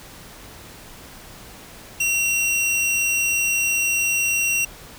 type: tone pair together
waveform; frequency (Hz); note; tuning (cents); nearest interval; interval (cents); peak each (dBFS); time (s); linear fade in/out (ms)
square; 2737 / 5800; F7 / F#8; -36 / -35; octave + minor second; 1301; -20 / -26; 2-4.65; 5
effects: pink hiss -42 dBFS RMS until 4.98 s